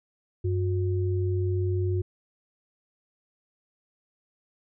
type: tone pair together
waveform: sine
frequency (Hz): 95.69 / 361.6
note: G2 / F#4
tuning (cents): -41 / -40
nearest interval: octave + major seventh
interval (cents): 2301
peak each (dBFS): -24 / -30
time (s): 0.44-2.02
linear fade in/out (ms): 10
effects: none